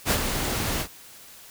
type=noise with ADSR envelope; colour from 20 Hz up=pink; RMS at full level=-20 dBFS; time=0.05-0.88 s; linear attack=55 ms; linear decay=70 ms; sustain=-7 dB; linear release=77 ms; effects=white hiss -47 dBFS RMS until 1.5 s